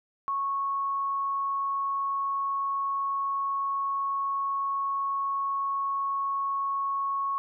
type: tone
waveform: sine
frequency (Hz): 1103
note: C#6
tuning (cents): -9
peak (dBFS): -26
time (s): 0.28-7.38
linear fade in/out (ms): 0
effects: none